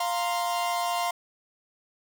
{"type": "chord", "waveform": "45% pulse", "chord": "F suspended fourth", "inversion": "none", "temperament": "equal", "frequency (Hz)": [698.5, 932.3, 1046.5], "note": ["F5", "Bb5", "C6"], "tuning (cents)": [0, 0, 0], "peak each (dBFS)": [-28, -33, -31], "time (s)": [0, 1.11], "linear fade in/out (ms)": 5, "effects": []}